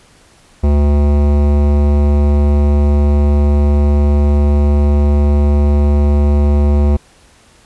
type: tone with hard clipping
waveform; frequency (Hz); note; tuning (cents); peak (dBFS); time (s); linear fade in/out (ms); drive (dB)
sine; 72.5; D2; -22; -10; 0.63-6.97; 10; 17
effects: pink hiss -47 dBFS RMS until 7.65 s + resampled to 24000 Hz